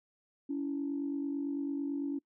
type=tone pair together; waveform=sine; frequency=281.6 / 330.6 Hz; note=C#4 / E4; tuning=+27 / +5 cents; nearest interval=minor third; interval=278 cents; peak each=-32 / -39 dBFS; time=0.49-2.19 s; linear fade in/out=10 ms; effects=noise-tail reverb RT60 0.1 s tail -24 dB re dry + tanh soft clip ceiling -25 dBFS